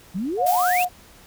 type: exponential sweep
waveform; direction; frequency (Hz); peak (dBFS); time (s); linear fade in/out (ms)
sine; up; 167.9 to 2919; -23; 0.14-0.84; 20
type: tone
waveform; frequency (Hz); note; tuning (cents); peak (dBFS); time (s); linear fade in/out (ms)
sine; 721; F#5; -45; -18; 0.37-0.89; 50
type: noise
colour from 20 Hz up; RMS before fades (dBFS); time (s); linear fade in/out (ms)
blue; -29; 0.46-0.85; 5
effects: pink hiss -49 dBFS RMS until 1.26 s